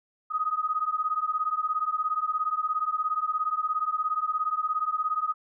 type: beating tone pair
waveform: sine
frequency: 1244.5 / 1261.5 Hz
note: D#6 / D#6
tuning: 0 / +23 cents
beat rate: 17 Hz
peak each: -28 dBFS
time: 0.3-5.34 s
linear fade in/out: 20 ms
effects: none